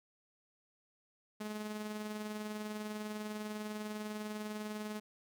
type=tone with tremolo; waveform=sawtooth; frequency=212.3 Hz; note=G#3; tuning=38 cents sharp; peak=-34 dBFS; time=1.4-5 s; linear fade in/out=10 ms; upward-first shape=sine; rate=20 Hz; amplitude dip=40%; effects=none